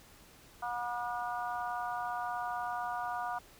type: harmonic tone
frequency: 241.2 Hz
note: B3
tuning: 41 cents flat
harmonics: 3 / 4 / 5 / 6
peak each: -37 / -39 / -41 / -43 dBFS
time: 0.62-3.39 s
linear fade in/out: 10 ms
effects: pink hiss -58 dBFS RMS until 3.59 s